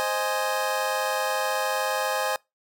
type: chord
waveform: 25% pulse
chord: Ab major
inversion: first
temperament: equal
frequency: 523.3 / 622.3 / 830.6 Hz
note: C5 / Eb5 / Ab5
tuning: 0 / 0 / 0 cents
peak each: -25 / -26 / -24 dBFS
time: 0-2.36 s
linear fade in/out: 0 ms
effects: noise-tail reverb RT60 0.2 s tail -24 dB re dry